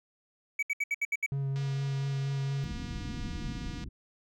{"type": "tone bursts", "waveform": "triangle", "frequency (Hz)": 2276, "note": "C#7", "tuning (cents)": 45, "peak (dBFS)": -25, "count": 7, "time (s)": [0.59, 1.263], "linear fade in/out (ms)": 5, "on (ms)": 37, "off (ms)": 69}
{"type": "tone with vibrato", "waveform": "triangle", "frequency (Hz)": 137.4, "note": "C#3", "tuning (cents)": -15, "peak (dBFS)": -27, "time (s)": [1.32, 2.64], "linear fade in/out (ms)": 0, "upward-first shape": "sine", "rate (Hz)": 4.3, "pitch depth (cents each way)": 15}
{"type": "click train", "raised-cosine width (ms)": 0.2, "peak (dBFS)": -31, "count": 548, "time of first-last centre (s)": [1.56, 3.839], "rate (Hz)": 240}
{"type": "low-pass noise", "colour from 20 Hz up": "pink", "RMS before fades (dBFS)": -37, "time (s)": [2.63, 3.89], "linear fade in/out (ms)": 20, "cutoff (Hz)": 310, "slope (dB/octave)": 48}
{"effects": []}